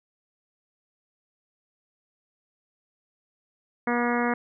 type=harmonic tone; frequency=240.4 Hz; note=B3; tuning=46 cents flat; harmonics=1 / 2 / 3 / 4 / 5 / 6 / 7 / 8 / 9; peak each=-26 / -29 / -31 / -32 / -33 / -34 / -34 / -35 / -36 dBFS; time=3.87-4.34 s; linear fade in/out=5 ms; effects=none